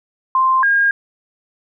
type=tone pair in turn; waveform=sine; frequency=1046.5 / 1621 Hz; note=C6 / G#6; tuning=0 / -42 cents; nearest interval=minor sixth; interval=758 cents; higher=second; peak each=-11 / -11 dBFS; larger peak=neither; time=0.35-0.63 / 0.63-0.91 s; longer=neither; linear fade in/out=2 ms; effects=none